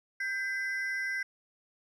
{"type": "ring-modulated tone", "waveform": "triangle", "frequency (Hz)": 1800, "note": "A6", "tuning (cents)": 39, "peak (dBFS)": -26, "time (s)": [0.2, 1.23], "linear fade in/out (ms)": 5, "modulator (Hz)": 222, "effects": []}